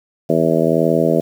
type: harmonic tone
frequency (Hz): 81.5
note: E2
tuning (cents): -19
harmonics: 2 / 3 / 4 / 5 / 6 / 7 / 8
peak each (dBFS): -20 / -20 / -20 / -20 / -20 / -20 / -20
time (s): 0.29-1.21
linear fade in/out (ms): 10
effects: 7-bit